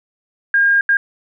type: tone bursts at uneven times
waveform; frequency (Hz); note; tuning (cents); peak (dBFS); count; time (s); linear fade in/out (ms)
sine; 1616; G#6; -48; -10; 2; 0.54-0.81 / 0.89-0.97; 2
effects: none